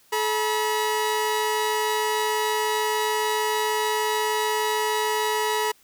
sawtooth tone pair together, 430 / 966.6 Hz, A4 / B5, -40 / -38 cents, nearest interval octave + major second, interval 1402 cents, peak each -21 dBFS, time 0.12-5.72 s, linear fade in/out 10 ms, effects white hiss -58 dBFS RMS until 5.83 s

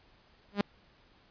sawtooth tone with exponential growth, 202.7 Hz, G#3, 42 cents flat, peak -18 dBFS, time 0.52-0.61 s, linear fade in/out 0 ms, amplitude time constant 18 ms, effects pink hiss -63 dBFS RMS until 1.3 s + resampled to 11025 Hz

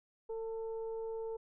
sine tone with frequency modulation, 450 Hz, A4, 39 cents sharp, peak -37 dBFS, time 0.29-1.37 s, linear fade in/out 10 ms, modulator 441 Hz, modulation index 0.44, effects none

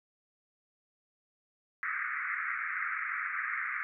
white band-pass noise, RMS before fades -35 dBFS, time 1.83-3.83 s, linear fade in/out 0 ms, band 1200 to 2200 Hz, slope 96 dB/octave, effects none

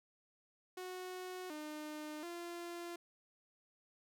sawtooth tone with pitch steps, 367.2 / 303.6 / 344.8 Hz, F#4 / D#4 / F4, -13 / -42 / -22 cents, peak -40 dBFS, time 0.77-2.96 s, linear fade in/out 5 ms, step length 730 ms, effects none

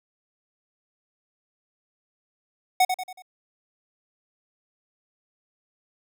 square tone with echo, 740 Hz, F#5, in tune, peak -16 dBFS, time 2.8-2.85 s, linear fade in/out 5 ms, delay 93 ms, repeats 4, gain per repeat -7 dB, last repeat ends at 3.222 s, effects none

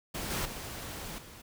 pink noise with level steps, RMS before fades -37 / -33 / -41 / -50 dBFS, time 0.14-1.42 s, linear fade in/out 10 ms, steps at 0.3 / 0.45 / 1.18 s, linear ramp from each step 5 ms, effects none

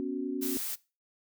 sine chord, B suspended second, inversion none, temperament equal, 246.9 / 277.2 / 370 Hz, B3 / C#4 / F#4, 0 / 0 / 0 cents, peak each -37 / -33 / -36 dBFS, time 0-0.57 s, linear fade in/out 0 ms
blue noise, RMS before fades -35 dBFS, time 0.41-0.76 s, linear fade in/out 20 ms
effects noise-tail reverb RT60 0.3 s tail -21 dB re dry

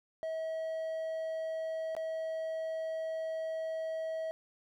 triangle tone with dropouts, 643 Hz, E5, 43 cents flat, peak -32 dBFS, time 0.23-4.31 s, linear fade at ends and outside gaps 0 ms, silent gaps 1.951-1.966 s, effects none

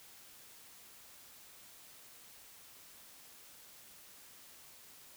silence, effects white hiss -57 dBFS RMS until 5.16 s

